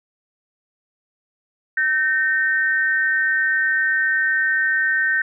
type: tone pair together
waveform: sine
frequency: 1542 / 1833.8 Hz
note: G6 / A#6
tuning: -29 / -29 cents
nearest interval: minor third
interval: 300 cents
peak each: -19 dBFS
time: 1.77-5.22 s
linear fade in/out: 5 ms
effects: none